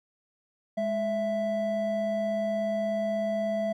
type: tone pair together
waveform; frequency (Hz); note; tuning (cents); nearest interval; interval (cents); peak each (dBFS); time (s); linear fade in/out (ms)
triangle; 208.5 / 662; G#3 / E5; +7 / +7; octave + minor sixth; 2000; -30 / -25; 0.77-3.73; 10
effects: none